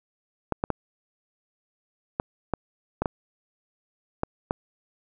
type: clicks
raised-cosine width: 1 ms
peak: -10 dBFS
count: 9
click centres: 0.523 / 0.639 / 0.703 / 2.199 / 2.537 / 3.02 / 3.058 / 4.234 / 4.509 s
effects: none